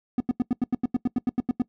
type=tone bursts; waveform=triangle; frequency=246.9 Hz; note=B3; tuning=in tune; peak=-17 dBFS; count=14; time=0.18-1.62 s; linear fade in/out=2 ms; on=23 ms; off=86 ms; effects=noise-tail reverb RT60 0.1 s tail -21 dB re dry